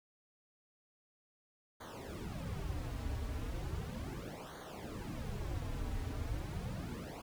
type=noise with flanger; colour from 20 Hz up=brown; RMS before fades=-41 dBFS; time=1.8-7.22 s; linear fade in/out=10 ms; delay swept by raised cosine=0.38 to 5.78 ms; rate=0.36 Hz; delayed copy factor=-1; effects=none